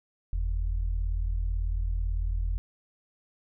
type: tone pair together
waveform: sine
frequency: 44.33 / 82.41 Hz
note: F1 / E2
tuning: +27 / 0 cents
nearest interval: major seventh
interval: 1073 cents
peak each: -26 / -34 dBFS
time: 0.33-2.58 s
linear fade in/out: 0 ms
effects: none